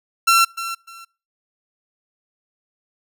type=tone with echo; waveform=sawtooth; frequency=1354 Hz; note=E6; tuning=46 cents sharp; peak=-8 dBFS; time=0.27-0.45 s; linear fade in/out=10 ms; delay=300 ms; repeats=2; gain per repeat=-13 dB; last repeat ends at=1.05 s; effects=noise-tail reverb RT60 0.4 s tail -26 dB re dry